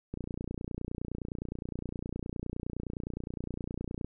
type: click train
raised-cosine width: 3 ms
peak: -23 dBFS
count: 117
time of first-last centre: 0.14-4.046 s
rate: 29.7 Hz
effects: none